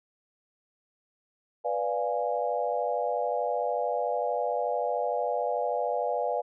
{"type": "chord", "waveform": "sine", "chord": "B diminished seventh", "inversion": "none", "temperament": "equal", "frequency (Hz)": [493.9, 587.3, 698.5, 830.6], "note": ["B4", "D5", "F5", "Ab5"], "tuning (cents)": [0, 0, 0, 0], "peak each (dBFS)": [-31, -31, -31, -33], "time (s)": [1.64, 6.42], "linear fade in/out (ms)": 20, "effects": []}